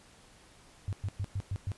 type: tone bursts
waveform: sine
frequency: 98 Hz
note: G2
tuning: in tune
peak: -30 dBFS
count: 6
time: 0.88-1.718 s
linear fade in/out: 0 ms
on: 48 ms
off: 110 ms
effects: pink hiss -58 dBFS RMS until 1.77 s + resampled to 24000 Hz